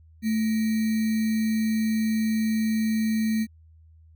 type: tone with sample-and-hold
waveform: sine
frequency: 220 Hz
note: A3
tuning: in tune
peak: -21 dBFS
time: 0.22-3.47 s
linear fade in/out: 50 ms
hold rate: 2100 Hz
effects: added 80 Hz sine -50 dBFS peak until 4.15 s